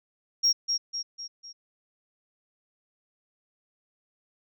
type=tone with echo; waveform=sine; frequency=5588 Hz; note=F8; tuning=in tune; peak=-17 dBFS; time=0.43-0.53 s; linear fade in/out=20 ms; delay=250 ms; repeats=4; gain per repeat=-6 dB; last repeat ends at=1.53 s; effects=tanh soft clip ceiling -16 dBFS